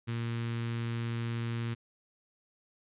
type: tone with notch filter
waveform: sawtooth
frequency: 116.54 Hz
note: A#2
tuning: in tune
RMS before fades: -34 dBFS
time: 0.07-1.75 s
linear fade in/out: 20 ms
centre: 660 Hz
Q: 0.66
effects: resampled to 8000 Hz

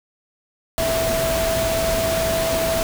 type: tone in noise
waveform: sine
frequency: 657 Hz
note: E5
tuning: 6 cents flat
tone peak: -20 dBFS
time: 0.78-2.83 s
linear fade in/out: 0 ms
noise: pink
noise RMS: -24 dBFS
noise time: 0.78-2.83 s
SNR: +1 dB
effects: none

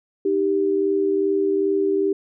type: tone pair together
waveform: sine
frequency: 309.5 / 392 Hz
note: D#4 / G4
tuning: -9 / 0 cents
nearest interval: major third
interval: 409 cents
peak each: -24 / -18 dBFS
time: 0.25-2.13 s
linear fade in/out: 5 ms
effects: none

